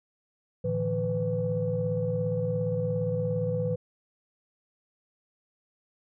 sine tone cluster, 112.4 / 149.9 / 167.1 / 498.1 Hz, A2 / D3 / E3 / B4, +37 / +36 / +24 / +15 cents, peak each -31 / -35 / -31 / -28 dBFS, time 0.64-3.76 s, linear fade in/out 10 ms, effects tanh soft clip ceiling -17 dBFS

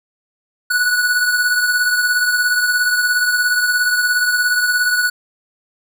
square beating tone pair, 1471 / 1488 Hz, F#6 / F#6, -11 / +9 cents, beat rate 17 Hz, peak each -15 / -23 dBFS, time 0.7-5.1 s, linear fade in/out 10 ms, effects none

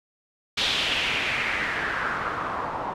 white noise with low-pass filter sweep, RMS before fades -27 dBFS, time 0.57-2.94 s, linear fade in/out 10 ms, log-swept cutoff 3700 to 890 Hz, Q 3.1, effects none

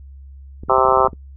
clicks, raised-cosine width 3 ms, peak -21 dBFS, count 12, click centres 0.635 / 0.686 / 0.719 / 0.783 / 0.852 / 0.886 / 0.924 / 0.973 / 1.004 / 1.048 / 1.083 / 1.132 s
harmonic tone, 130.81 Hz, C3, in tune, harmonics 3 / 4 / 5 / 6 / 7 / 8 / 9 / 10, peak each -20 / -20 / -20 / -20 / -20 / -20 / -20 / -20 dBFS, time 0.69-1.08 s, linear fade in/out 10 ms
effects noise-tail reverb RT60 0.1 s tail -20 dB re dry + added 68 Hz sine -36 dBFS peak until 1.36 s

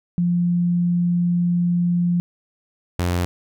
sine / sawtooth tone pair in turn, 174.61 / 88.27 Hz, F3 / F2, 0 / +19 cents, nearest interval octave, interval 1181 cents, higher first, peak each -16 / -15 dBFS, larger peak second, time 0.18-2.2 / 2.99-3.25 s, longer first, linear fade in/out 0 ms, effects none

